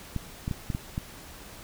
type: clicks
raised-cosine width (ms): 5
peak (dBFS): -17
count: 6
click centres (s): 0.163 / 0.479 / 0.512 / 0.702 / 0.749 / 0.979
effects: pink hiss -46 dBFS RMS until 1.63 s